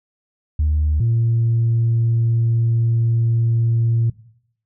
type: tone pair in turn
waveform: sine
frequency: 75.9 / 115.48 Hz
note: D#2 / A#2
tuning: -42 / -16 cents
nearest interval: perfect fifth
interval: 726 cents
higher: second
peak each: -13 dBFS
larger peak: neither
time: 0.59-1 / 1-4.1 s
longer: second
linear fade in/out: 5 ms
effects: noise-tail reverb RT60 0.7 s tail -19 dB re dry + tanh soft clip ceiling -11 dBFS